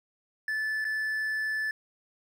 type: tone with dropouts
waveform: triangle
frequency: 1744 Hz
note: A6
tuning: 16 cents flat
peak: -26 dBFS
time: 0.48-1.71 s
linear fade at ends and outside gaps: 2 ms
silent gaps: 0.844-0.85 s
effects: none